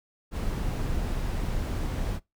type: noise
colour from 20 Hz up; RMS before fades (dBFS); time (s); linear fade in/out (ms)
brown; -29; 0.31-2.2; 50
effects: noise-tail reverb RT60 0.2 s tail -23 dB re dry